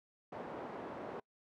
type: band-pass noise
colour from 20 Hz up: pink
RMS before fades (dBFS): -45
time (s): 0.32-1.2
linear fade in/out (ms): 5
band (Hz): 290 to 940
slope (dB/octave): 12
effects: noise-tail reverb RT60 0.1 s tail -26 dB re dry